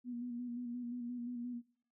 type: tone with vibrato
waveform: sine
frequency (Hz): 242.2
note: B3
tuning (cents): -34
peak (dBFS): -39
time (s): 0.04-1.62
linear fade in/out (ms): 50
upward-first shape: square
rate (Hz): 5.7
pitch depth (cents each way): 29
effects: noise-tail reverb RT60 0.5 s tail -17 dB re dry